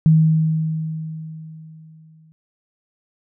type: tone with exponential decay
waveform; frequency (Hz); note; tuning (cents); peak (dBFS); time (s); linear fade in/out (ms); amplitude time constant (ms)
sine; 158.6; D#3; +33; -8; 0.06-2.32; 0; 490
effects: none